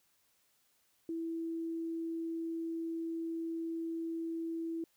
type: tone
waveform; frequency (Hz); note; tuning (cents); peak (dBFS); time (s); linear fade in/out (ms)
sine; 329.6; E4; 0; -35; 1.09-4.84; 2
effects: white hiss -73 dBFS RMS until 4.96 s